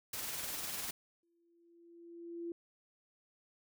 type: noise with tremolo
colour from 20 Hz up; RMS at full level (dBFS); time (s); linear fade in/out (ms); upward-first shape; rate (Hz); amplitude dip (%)
white; -39; 0.13-0.91; 5; triangle; 20; 40
type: tone with exponential growth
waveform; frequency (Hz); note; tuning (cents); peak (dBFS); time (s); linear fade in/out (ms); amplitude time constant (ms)
sine; 340.1; F4; -46; -37; 1.23-2.52; 2; 280
effects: none